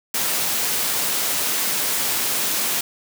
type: high-pass noise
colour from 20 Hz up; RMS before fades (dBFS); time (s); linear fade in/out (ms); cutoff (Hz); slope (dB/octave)
white; -22; 0.14-2.81; 5; 140; 12
effects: none